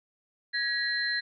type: tone cluster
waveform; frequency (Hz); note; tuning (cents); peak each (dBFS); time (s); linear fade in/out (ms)
sine; 1667 / 1923 / 4114; G#6 / B6 / C8; +6 / -47 / -30; -31; 0.53-1.21; 20
effects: none